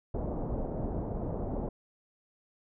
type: low-pass noise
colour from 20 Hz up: pink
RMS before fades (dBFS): -34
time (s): 0.14-1.69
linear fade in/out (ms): 5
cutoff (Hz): 730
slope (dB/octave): 24
effects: none